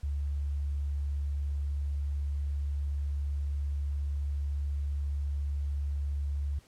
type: tone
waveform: sine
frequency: 71.4 Hz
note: D2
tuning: 48 cents flat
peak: -29 dBFS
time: 0.03-6.59 s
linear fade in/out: 5 ms
effects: pink hiss -62 dBFS RMS until 6.67 s + low-pass 11000 Hz 12 dB/octave